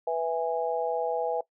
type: harmonic tone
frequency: 164.81 Hz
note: E3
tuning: in tune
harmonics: 3 / 4 / 5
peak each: -29 / -30 / -31 dBFS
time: 0.07-1.41 s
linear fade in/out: 5 ms
effects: noise-tail reverb RT60 0.1 s tail -20 dB re dry